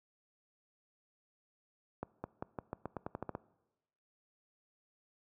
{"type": "accelerating click train", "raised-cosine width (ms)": 1, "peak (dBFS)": -24, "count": 12, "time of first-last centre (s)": [2.03, 3.351], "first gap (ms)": 210, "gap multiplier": 0.88, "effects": ["noise-tail reverb RT60 1.0 s tail -21 dB re dry", "high-pass 80 Hz 12 dB/octave"]}